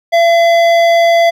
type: tone with hard clipping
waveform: sine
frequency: 677 Hz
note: E5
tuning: 46 cents sharp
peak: -8 dBFS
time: 0.12-1.31 s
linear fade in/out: 20 ms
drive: 12 dB
effects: none